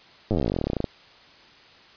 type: slowing click train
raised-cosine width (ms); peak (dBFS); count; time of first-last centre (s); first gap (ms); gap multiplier
2; -11; 27; 0.31-0.842; 9; 1.06
effects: white hiss -51 dBFS RMS until 1.96 s + resampled to 11025 Hz

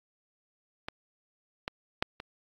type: clicks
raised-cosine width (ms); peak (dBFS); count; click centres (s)
0.3; -19 / -16 / -10 / -23; 4; 0.885 / 1.679 / 2.025 / 2.201
effects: AAC 64 kbps

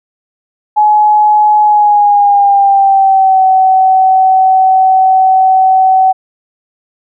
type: tone with pitch glide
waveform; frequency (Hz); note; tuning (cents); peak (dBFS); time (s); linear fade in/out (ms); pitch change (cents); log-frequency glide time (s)
sine; 845 to 757.2; G#5 to F#5; +30 to +40; -4; 0.76-6.13; 20; -190; 1.62-3.43
effects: none

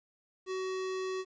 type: tone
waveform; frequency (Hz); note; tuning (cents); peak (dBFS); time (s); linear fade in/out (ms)
square; 375.7; F#4; +26; -34; 0.46-1.25; 50
effects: resampled to 16000 Hz + 11-bit

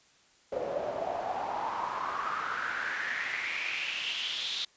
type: noise with band-pass filter sweep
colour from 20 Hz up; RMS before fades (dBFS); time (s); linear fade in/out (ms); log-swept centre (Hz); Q
pink; -34; 0.52-4.65; 5; 520 to 3800; 5.6
effects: white hiss -63 dBFS RMS until 4.76 s + resampled to 16000 Hz

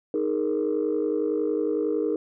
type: chord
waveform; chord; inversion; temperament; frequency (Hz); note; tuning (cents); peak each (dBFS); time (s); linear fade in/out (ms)
sine; D# suspended fourth; none; equal; 311.1 / 415.3 / 466.2; D#4 / G#4 / A#4; 0 / 0 / 0; -26; 0.14-2.16; 2
effects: tanh soft clip ceiling -16 dBFS

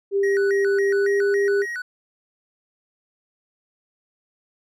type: tone with pitch glide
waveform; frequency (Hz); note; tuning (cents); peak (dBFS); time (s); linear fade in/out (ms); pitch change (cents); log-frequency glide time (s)
sine; 396.8 to 401.2; G4 to G4; +21 to +40; -17; 0.11-1.66; 50; +19; 0.88-1.13
type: tone with vibrato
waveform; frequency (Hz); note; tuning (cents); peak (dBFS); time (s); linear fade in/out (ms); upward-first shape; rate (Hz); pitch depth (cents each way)
triangle; 1676; G#6; +15; -25; 0.23-1.82; 5; square; 3.6; 210
effects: none

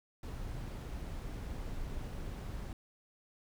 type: noise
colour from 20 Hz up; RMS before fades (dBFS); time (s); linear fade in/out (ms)
brown; -41; 0.23-2.73; 2
effects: none

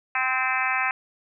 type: harmonic tone with a mistuned harmonic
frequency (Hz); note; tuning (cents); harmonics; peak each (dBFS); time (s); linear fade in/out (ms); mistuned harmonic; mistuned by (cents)
258.6; C4; -20; 3 / 4 / 5 / 6 / 7 / 8 / 9 / 10; -30 / -30 / -30 / -30 / -30 / -30 / -30 / -30; 0.15-0.91; 2; 6; +19
effects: none

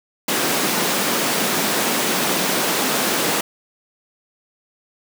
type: high-pass noise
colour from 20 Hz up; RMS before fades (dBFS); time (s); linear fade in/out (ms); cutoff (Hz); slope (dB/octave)
pink; -20; 0.28-3.41; 5; 190; 24
effects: none

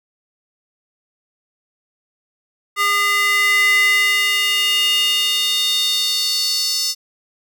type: tone with high-pass filter sweep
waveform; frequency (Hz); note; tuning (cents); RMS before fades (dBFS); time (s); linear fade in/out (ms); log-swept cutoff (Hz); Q
square; 406; G#4; -39; -17; 2.76-6.95; 50; 1500 to 5100; 4.5
effects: none

